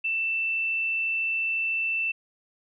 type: tone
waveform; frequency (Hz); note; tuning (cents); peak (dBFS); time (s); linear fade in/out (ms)
sine; 2666; E7; +19; -24; 0.04-2.12; 10
effects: none